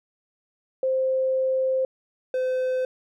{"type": "tone pair in turn", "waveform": ["sine", "triangle"], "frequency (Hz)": [523.3, 512.8], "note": ["C5", "C5"], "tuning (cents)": [0, -35], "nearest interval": "unison", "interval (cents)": 35, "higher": "first", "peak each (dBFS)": -20, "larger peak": "neither", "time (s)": [[0.83, 1.85], [2.34, 2.85]], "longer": "first", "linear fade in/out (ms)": 2, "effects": []}